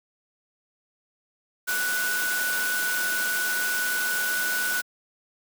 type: tone in noise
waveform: sine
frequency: 1480 Hz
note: F#6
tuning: in tune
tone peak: -25 dBFS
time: 1.67-4.82 s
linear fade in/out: 20 ms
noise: white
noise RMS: -30 dBFS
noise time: 1.67-4.82 s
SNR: +2 dB
effects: high-pass 200 Hz 12 dB/octave